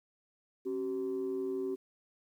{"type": "tone pair together", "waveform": "sine", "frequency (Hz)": [270, 381.8], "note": ["C#4", "G4"], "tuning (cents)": [-45, -46], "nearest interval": "tritone", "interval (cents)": 599, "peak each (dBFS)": [-37, -32], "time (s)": [0.65, 1.76], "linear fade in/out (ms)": 20, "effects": ["tanh soft clip ceiling -28 dBFS", "11-bit"]}